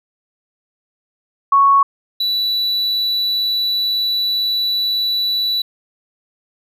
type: tone pair in turn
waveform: sine / triangle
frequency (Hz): 1108.7 / 3951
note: C#6 / B7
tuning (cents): 0 / 0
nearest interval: octave + minor seventh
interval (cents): 2200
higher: second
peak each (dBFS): -8 / -14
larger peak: first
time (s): 1.52-1.83 / 2.2-5.62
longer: second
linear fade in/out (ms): 5
effects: none